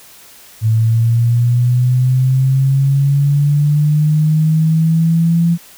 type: linear sweep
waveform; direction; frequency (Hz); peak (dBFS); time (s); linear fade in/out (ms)
sine; up; 110 to 170.4; -9; 0.61-5.58; 50
effects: white hiss -41 dBFS RMS until 5.77 s